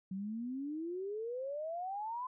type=exponential sweep; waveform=sine; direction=up; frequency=185 to 1032 Hz; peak=-37 dBFS; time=0.11-2.27 s; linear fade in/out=5 ms; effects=none

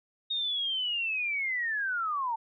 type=linear sweep; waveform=sine; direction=down; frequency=3729 to 880 Hz; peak=-28 dBFS; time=0.3-2.36 s; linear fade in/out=10 ms; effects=none

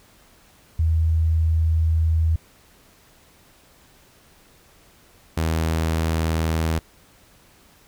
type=tone pair in turn; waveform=sine / sawtooth; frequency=80.7 / 80.7 Hz; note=E2 / E2; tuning=-36 / -36 cents; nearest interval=unison; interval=0 cents; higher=neither; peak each=-16 dBFS; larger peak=neither; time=0.79-2.36 / 5.37-6.79 s; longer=first; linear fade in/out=5 ms; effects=pink hiss -54 dBFS RMS until 7.87 s

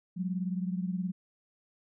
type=beating tone pair; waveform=sine; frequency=180.6 / 199.6 Hz; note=F#3 / G3; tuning=-42 / +32 cents; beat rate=19 Hz; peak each=-31 / -36 dBFS; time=0.16-1.12 s; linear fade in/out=20 ms; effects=none

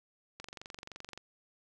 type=click train; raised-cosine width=0.2 ms; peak=-27 dBFS; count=19; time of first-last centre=0.4-1.176 s; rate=23.2 Hz; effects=11-bit

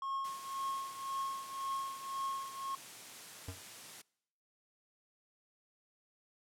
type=tone with tremolo; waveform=triangle; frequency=1085 Hz; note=C#6; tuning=37 cents flat; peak=-32 dBFS; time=0.02-2.75 s; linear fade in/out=2 ms; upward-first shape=triangle; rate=1.9 Hz; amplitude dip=80%
type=high-pass noise; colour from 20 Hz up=white; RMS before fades=-50 dBFS; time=0.24-4.02 s; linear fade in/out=10 ms; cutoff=100 Hz; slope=96 dB/octave
type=tone with exponential decay; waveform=square; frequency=92.5 Hz; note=F#2; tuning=in tune; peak=-38 dBFS; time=3.48-3.62 s; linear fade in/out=5 ms; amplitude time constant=30 ms
effects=noise-tail reverb RT60 0.8 s tail -25 dB re dry + low-pass 11000 Hz 12 dB/octave

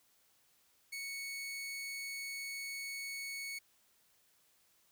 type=tone; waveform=sawtooth; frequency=2217 Hz; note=C#7; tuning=in tune; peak=-37 dBFS; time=0.92-3.59 s; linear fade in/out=10 ms; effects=white hiss -71 dBFS RMS until 4.91 s

